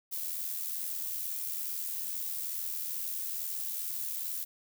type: noise with amplitude modulation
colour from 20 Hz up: violet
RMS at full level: -34 dBFS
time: 0.11-4.45 s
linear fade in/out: 20 ms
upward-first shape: sine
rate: 82.3 Hz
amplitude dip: 45%
effects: none